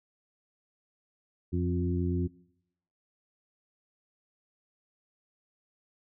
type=harmonic tone with a mistuned harmonic; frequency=88.5 Hz; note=F2; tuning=23 cents sharp; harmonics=1 / 2 / 3 / 4; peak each=-29 / -32 / -34 / -35 dBFS; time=1.52-2.28 s; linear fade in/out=20 ms; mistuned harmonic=2; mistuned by=-19 cents; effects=noise-tail reverb RT60 0.8 s tail -22 dB re dry